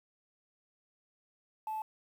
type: tone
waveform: sine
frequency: 870 Hz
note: A5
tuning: 20 cents flat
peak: -33 dBFS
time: 1.67-1.82 s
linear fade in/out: 2 ms
effects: tanh soft clip ceiling -31 dBFS + 10-bit